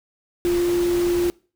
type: tone in noise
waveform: sine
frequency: 349.2 Hz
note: F4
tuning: in tune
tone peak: -17 dBFS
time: 0.45-1.3 s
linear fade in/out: 0 ms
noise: pink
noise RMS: -32 dBFS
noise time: 0.45-1.3 s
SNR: +12 dB
effects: noise-tail reverb RT60 0.4 s tail -24 dB re dry